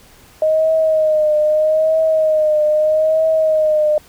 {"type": "tone with vibrato", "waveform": "sine", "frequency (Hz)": 622.3, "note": "D#5", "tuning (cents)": 0, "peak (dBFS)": -11, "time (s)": [0.42, 3.98], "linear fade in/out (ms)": 2, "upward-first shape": "triangle", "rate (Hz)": 0.79, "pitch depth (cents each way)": 52, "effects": ["pink hiss -46 dBFS RMS until 4.08 s"]}